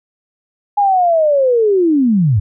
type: linear sweep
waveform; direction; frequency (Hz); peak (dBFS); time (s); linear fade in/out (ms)
sine; down; 830.6 to 91.1; -9; 0.77-2.4; 10
effects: none